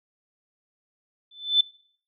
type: tone with exponential growth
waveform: sine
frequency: 3520 Hz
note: A7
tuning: in tune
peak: -12 dBFS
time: 1.31-1.61 s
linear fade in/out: 5 ms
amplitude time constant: 64 ms
effects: noise-tail reverb RT60 0.6 s tail -24 dB re dry